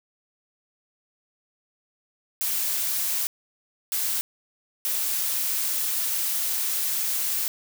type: noise bursts at uneven times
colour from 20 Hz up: blue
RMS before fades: -26 dBFS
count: 3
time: 2.41-3.27 / 3.92-4.21 / 4.85-7.48 s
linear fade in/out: 0 ms
effects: none